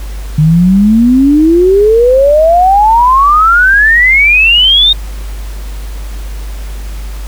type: exponential sweep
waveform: sine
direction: up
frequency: 149.3 to 3729 Hz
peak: -3 dBFS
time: 0.38-4.93 s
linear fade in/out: 5 ms
effects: added 50 Hz sine -18 dBFS peak until 7.27 s + pink hiss -33 dBFS RMS until 7.27 s